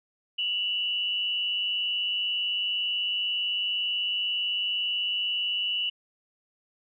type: tone pair together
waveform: sine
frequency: 2741 / 2939 Hz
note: F7 / F#7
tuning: -33 / -12 cents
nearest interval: minor second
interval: 121 cents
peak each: -34 / -26 dBFS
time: 0.38-5.9 s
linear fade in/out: 10 ms
effects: none